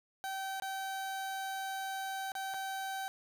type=tone with dropouts; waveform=30% pulse; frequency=772 Hz; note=G5; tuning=27 cents flat; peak=-34 dBFS; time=0.24-3.08 s; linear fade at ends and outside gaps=0 ms; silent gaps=0.599-0.622 / 2.319-2.352 / 2.539-2.543 s; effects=none